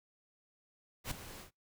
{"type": "noise with ADSR envelope", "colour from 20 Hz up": "pink", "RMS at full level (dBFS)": -36, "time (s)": [1.04, 1.51], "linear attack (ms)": 73, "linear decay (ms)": 3, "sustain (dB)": -13, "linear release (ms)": 110, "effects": ["noise-tail reverb RT60 0.2 s tail -26 dB re dry"]}